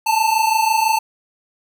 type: tone pair together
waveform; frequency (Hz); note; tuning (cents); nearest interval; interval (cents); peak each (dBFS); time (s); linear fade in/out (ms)
square; 868 / 894; A5 / A5; -24 / +27; minor second; 51; -19 / -17; 0.06-0.99; 10
effects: none